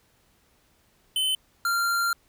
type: tone pair in turn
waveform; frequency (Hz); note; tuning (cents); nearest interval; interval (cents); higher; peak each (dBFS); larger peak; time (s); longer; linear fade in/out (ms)
square; 3050 / 1385.6; G7 / F6; -48 / -14; octave + major second; 1366; first; -23; neither; 1.16-1.35 / 1.65-2.13; second; 2
effects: pink hiss -64 dBFS RMS until 2.28 s